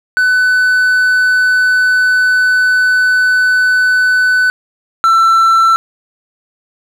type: tone pair in turn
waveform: triangle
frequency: 1500 / 1339.4 Hz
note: F#6 / E6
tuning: +23 / +27 cents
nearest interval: major second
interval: 196 cents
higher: first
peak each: -6 / -4 dBFS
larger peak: second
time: 0.17-4.5 / 5.04-5.76 s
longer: first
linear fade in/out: 0 ms
effects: none